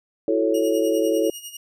sine chord, F# minor seventh, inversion third, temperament equal, 329.6 / 370 / 440 / 554.4 Hz, E4 / F#4 / A4 / C#5, 0 / 0 / 0 / 0 cents, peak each -22 / -27 / -22 / -23 dBFS, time 0.28-1.3 s, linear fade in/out 2 ms
15% pulse tone with tremolo, 2864 Hz, F7, 43 cents sharp, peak -25 dBFS, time 0.54-1.57 s, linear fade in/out 5 ms, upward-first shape sine, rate 10 Hz, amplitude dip 70%
effects none

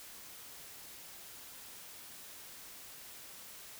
silence, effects white hiss -51 dBFS RMS until 3.79 s

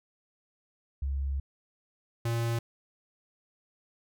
sine / square tone pair in turn, 68.6 / 116.48 Hz, C#2 / A#2, -17 / -1 cents, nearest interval major sixth, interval 916 cents, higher second, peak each -28 dBFS, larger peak neither, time 1.02-1.4 / 2.25-2.59 s, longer first, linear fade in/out 5 ms, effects none

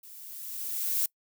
violet noise with level ramp, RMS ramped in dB -49 to -26 dBFS, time 0.03-1.06 s, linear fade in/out 5 ms, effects noise-tail reverb RT60 0.1 s tail -24 dB re dry

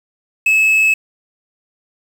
triangle tone with quantisation, 2593 Hz, E7, 29 cents flat, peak -8 dBFS, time 0.46-0.94 s, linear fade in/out 5 ms, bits 6, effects none

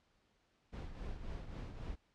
brown noise with tremolo, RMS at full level -42 dBFS, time 0.72-1.96 s, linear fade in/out 20 ms, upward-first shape triangle, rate 3.7 Hz, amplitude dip 60%, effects pink hiss -75 dBFS RMS until 2.14 s + low-pass 5000 Hz 12 dB/octave

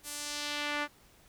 sawtooth tone with band-pass filter sweep, 293.5 Hz, D4, 1 cent flat, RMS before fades -36 dBFS, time 0.03-0.88 s, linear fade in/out 50 ms, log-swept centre 11000 to 1600 Hz, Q 1.1, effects pink hiss -61 dBFS RMS until 1.28 s

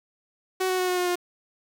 sawtooth tone with pitch steps, 374 / 370.1 / 366.3 / 362.5 / 358.8 / 355.1 Hz, F#4 / F#4 / F#4 / F#4 / F4 / F4, +19 / 0 / -17 / -35 / +47 / +29 cents, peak -19 dBFS, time 0.6-1.158 s, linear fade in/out 10 ms, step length 93 ms, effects 8-bit

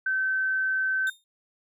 sine tone, 1538 Hz, G6, 33 cents flat, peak -23 dBFS, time 0.06-1.1 s, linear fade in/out 5 ms
sawtooth tone with exponential decay, 3656 Hz, A#7, 34 cents flat, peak -31 dBFS, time 1.07-1.24 s, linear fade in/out 1 ms, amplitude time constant 36 ms
effects none

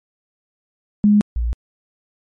sine tone pair in turn, 207.7 / 58.28 Hz, G#3 / A#1, 0 / 0 cents, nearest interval octave + minor seventh, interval 2200 cents, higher first, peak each -9 / -17 dBFS, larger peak first, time 1.04-1.21 / 1.36-1.53 s, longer neither, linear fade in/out 0 ms, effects MP3 48 kbps

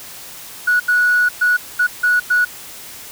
sine tone bursts at uneven times, 1466 Hz, F#6, 16 cents flat, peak -10 dBFS, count 6, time 0.67-0.8 / 0.88-1.29 / 1.41-1.57 / 1.79-1.87 / 2.03-2.2 / 2.3-2.45 s, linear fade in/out 10 ms, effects tanh soft clip ceiling -7 dBFS + white hiss -35 dBFS RMS until 3.11 s

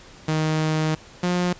sawtooth tone pair in turn, 156.4 / 178.19 Hz, D#3 / F3, +9 / +35 cents, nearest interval major second, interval 226 cents, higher second, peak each -16 dBFS, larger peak neither, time 0.28-0.95 / 1.23-1.53 s, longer first, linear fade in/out 5 ms, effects pink hiss -46 dBFS RMS until 1.59 s + resampled to 16000 Hz

